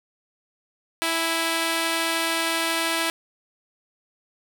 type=tone pair together; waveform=5% pulse; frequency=329.6 / 830.5 Hz; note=E4 / G#5; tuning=0 / 0 cents; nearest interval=octave + major third; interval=1600 cents; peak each=-11 / -20 dBFS; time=1.02-3.1 s; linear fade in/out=0 ms; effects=none

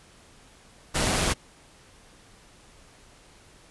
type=noise with amplitude modulation; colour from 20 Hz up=pink; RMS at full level=-22 dBFS; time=0.94-1.34 s; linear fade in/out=20 ms; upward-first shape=sine; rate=202 Hz; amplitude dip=50%; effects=pink hiss -54 dBFS RMS until 3.7 s + resampled to 24000 Hz

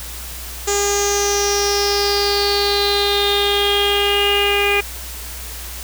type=tone with low-pass filter sweep; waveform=sawtooth; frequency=405.4 Hz; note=G#4; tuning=42 cents flat; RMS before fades=-17 dBFS; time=0.67-4.81 s; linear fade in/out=10 ms; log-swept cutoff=7100 to 2500 Hz; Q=8.5; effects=added 60 Hz sine -32 dBFS peak until 5.83 s + white hiss -32 dBFS RMS until 5.83 s

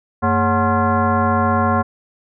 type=tone with frequency modulation; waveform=sine; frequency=415.3 Hz; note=G#4; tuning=in tune; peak=-13 dBFS; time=0.22-1.83 s; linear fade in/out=20 ms; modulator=322 Hz; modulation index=2.8; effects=none

